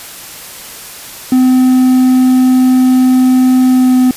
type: tone with pitch glide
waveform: triangle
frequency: 255.8 to 253.9 Hz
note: C4 to B3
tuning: -39 to +48 cents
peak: -3 dBFS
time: 1.32-4.11 s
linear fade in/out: 2 ms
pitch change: -13 cents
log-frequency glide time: 3.66-4 s
effects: white hiss -29 dBFS RMS until 4.16 s + resampled to 32000 Hz

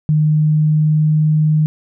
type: tone with pitch glide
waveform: sine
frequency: 153 to 154.06 Hz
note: D#3 to D#3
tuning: -29 to -17 cents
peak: -10 dBFS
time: 0.09-1.66 s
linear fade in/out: 0 ms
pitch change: +12 cents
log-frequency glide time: 0.22-1.25 s
effects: none

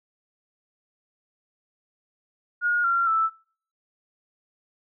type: tone with pitch steps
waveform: sine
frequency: 1434 / 1375.6 / 1319.5 Hz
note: F6 / F6 / E6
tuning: +45 / -27 / +1 cents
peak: -19 dBFS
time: 2.61-3.3 s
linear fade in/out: 50 ms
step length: 230 ms
effects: noise-tail reverb RT60 0.5 s tail -26 dB re dry

